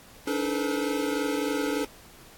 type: tone cluster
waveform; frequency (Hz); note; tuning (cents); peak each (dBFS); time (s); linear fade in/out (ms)
square; 287 / 310.3 / 432.3 / 477.6 / 509; D4 / D#4 / A4 / A#4 / C5; -40 / -5 / -31 / +42 / -48; -30 / -35 / -32 / -36 / -36; 0.27-1.85; 5
effects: pink hiss -51 dBFS RMS until 2.37 s + AAC 64 kbps